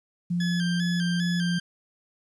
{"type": "tone", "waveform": "sine", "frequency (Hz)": 174.61, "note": "F3", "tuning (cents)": 0, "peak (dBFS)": -23, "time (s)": [0.3, 1.59], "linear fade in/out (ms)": 10}
{"type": "tone with vibrato", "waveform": "20% pulse", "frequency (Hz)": 1640, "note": "G#6", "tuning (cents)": -22, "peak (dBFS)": -26, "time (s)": [0.4, 1.6], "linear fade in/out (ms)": 5, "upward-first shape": "square", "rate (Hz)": 2.5, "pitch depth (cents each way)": 65}
{"effects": ["resampled to 22050 Hz", "10-bit"]}